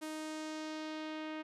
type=tone with low-pass filter sweep; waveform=sawtooth; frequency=311.1 Hz; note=D#4; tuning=in tune; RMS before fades=-42 dBFS; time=0.01-1.43 s; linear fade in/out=20 ms; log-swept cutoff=11000 to 2600 Hz; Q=1.3; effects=none